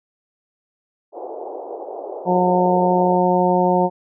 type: band-pass noise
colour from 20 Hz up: pink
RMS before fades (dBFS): -31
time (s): 1.12-3.19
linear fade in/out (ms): 50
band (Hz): 360 to 830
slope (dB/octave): 48
type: harmonic tone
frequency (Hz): 180.6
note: F#3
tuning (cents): -42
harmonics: 1 / 2 / 3 / 4 / 5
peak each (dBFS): -20 / -20 / -20 / -20 / -20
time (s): 2.25-3.9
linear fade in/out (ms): 50
effects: none